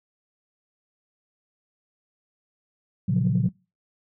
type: chord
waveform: sine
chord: Gb major seventh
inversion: first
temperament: equal with one note detuned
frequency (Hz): 116.54 / 138.03 / 174.61 / 185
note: Bb2 / Db3 / F3 / Gb3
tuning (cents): 0 / -7 / 0 / 0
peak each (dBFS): -24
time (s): 3.08-3.49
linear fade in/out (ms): 10
effects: noise-tail reverb RT60 0.3 s tail -25 dB re dry + tanh soft clip ceiling -12 dBFS